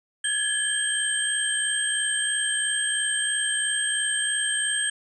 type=tone cluster; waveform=sine; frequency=1655 / 1718 / 3149 / 8420 Hz; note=G#6 / A6 / G7 / C9; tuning=-6 / -42 / +7 / +10 cents; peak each=-30 / -31 / -28 / -26 dBFS; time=0.24-4.9 s; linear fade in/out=5 ms; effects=none